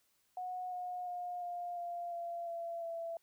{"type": "tone with pitch steps", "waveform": "sine", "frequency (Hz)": [731, 721.8, 712.7, 703.7, 694.8, 686, 677.3, 668.8], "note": ["F#5", "F#5", "F5", "F5", "F5", "F5", "E5", "E5"], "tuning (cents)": [-21, -43, 35, 13, -9, -31, 47, 25], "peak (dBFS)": -38, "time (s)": [0.37, 3.17], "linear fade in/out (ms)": 2, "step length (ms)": 350, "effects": ["white hiss -75 dBFS RMS until 3.22 s"]}